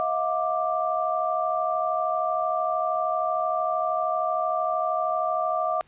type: tone cluster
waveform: sine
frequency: 641 / 714 / 1178 Hz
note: E5 / F5 / D6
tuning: -49 / +38 / +5 cents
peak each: -27 dBFS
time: 0-5.81 s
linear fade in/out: 0 ms
effects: pink hiss -60 dBFS RMS until 5.87 s + resampled to 8000 Hz